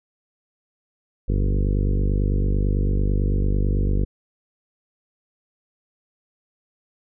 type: harmonic tone with a mistuned harmonic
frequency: 49 Hz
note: G1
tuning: in tune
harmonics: 1 / 2 / 3 / 4 / 5 / 6 / 7 / 8 / 9 / 10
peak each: -19 / -25 / -29 / -31 / -33 / -35 / -36 / -37 / -38 / -39 dBFS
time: 1.28-4.05 s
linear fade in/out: 10 ms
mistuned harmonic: 1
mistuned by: -79 cents
effects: none